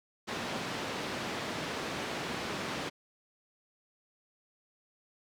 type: band-pass noise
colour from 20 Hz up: pink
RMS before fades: -37 dBFS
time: 0.27-2.9 s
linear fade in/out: 20 ms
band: 170 to 4400 Hz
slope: 12 dB/octave
effects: none